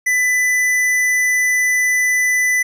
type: tone with tanh clipping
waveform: sine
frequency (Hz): 1996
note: B6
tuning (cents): +18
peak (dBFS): -15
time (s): 0.06-2.63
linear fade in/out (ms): 10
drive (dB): 15
effects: none